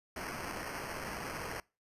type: noise with sample-and-hold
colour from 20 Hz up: violet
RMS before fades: -41 dBFS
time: 0.16-1.6 s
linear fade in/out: 2 ms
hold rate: 3675 Hz
effects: noise-tail reverb RT60 0.3 s tail -25 dB re dry + resampled to 32000 Hz